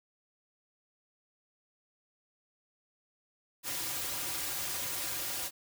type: noise with comb filter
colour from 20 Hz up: white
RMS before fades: -36 dBFS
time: 3.63-5.51 s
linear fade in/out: 50 ms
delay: 4.6 ms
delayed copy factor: -0.95
effects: none